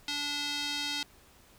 square tone with band-pass filter, 290 Hz, D4, 22 cents flat, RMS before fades -34 dBFS, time 0.08-1.03 s, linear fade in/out 2 ms, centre 4000 Hz, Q 2, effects pink hiss -59 dBFS RMS until 1.58 s

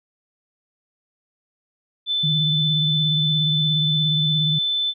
sine tone, 3520 Hz, A7, in tune, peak -19 dBFS, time 2.06-4.94 s, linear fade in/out 50 ms
sine tone with vibrato, 153.3 Hz, D#3, 25 cents flat, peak -20 dBFS, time 2.23-4.59 s, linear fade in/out 10 ms, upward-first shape square, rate 17 Hz, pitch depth 50 cents each way
effects none

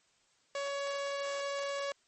sawtooth tone, 561 Hz, C#5, 21 cents sharp, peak -30 dBFS, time 0.55-1.92 s, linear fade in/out 2 ms, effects white hiss -70 dBFS RMS until 2.07 s + MP3 32 kbps

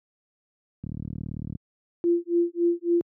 click train, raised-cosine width 5 ms, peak -19 dBFS, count 28, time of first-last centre 0.84-1.552 s, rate 37.9 Hz
sine tone with tremolo, 343.8 Hz, F4, 27 cents flat, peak -17 dBFS, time 2.04-3.01 s, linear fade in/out 0 ms, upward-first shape sine, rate 3.6 Hz, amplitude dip 100%
effects high-pass 100 Hz 12 dB/octave

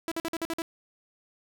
sawtooth tone bursts, 330 Hz, E4, 2 cents sharp, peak -25 dBFS, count 7, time 0.08-0.619 s, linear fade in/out 0 ms, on 35 ms, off 49 ms, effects none

